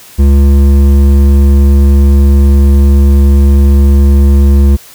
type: tone with hard clipping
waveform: triangle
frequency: 69.6 Hz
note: C#2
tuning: 8 cents sharp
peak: -4 dBFS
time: 0.18-4.77 s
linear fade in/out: 20 ms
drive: 14 dB
effects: white hiss -35 dBFS RMS until 4.94 s